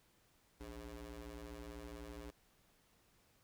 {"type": "ring-modulated tone", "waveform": "20% pulse", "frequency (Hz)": 115.3, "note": "A#2", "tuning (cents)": -19, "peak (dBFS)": -40, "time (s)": [0.6, 2.31], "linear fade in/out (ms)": 10, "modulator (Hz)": 179, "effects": ["pink hiss -72 dBFS RMS until 3.43 s"]}